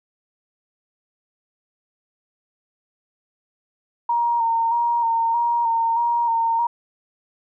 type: tone with vibrato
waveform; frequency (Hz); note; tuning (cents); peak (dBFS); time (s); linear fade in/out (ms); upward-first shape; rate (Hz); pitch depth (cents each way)
sine; 930; A#5; -4; -17; 4.09-6.67; 5; square; 1.6; 26
effects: none